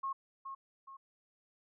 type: tone with echo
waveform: sine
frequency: 1083 Hz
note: C#6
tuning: 41 cents flat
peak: -34 dBFS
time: 0.03-0.13 s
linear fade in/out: 10 ms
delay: 420 ms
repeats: 2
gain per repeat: -7 dB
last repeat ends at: 0.97 s
effects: none